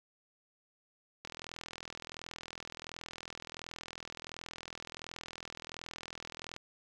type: click train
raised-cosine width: 0.2 ms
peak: -25 dBFS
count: 221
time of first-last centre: 1.25-6.564 s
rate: 41.4 Hz
effects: 11-bit